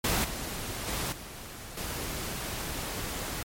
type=noise with level steps; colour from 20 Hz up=pink; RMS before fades=-27 / -36 / -32 / -43 / -35 dBFS; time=0.04-3.43 s; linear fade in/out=5 ms; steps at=0.24 / 0.87 / 1.12 / 1.77 s; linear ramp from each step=5 ms; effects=MP3 64 kbps